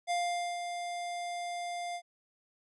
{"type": "tone with ADSR envelope", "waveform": "square", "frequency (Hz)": 700, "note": "F5", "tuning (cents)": 4, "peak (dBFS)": -29, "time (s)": [0.07, 2.02], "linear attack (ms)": 37, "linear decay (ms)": 470, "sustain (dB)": -7, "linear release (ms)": 67, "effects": ["resampled to 24000 Hz"]}